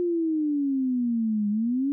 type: exponential two-way sweep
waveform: sine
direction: down then up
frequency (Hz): 356.3 to 204 to 287.8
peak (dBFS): -22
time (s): 0-1.92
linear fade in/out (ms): 0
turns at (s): 1.49
effects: none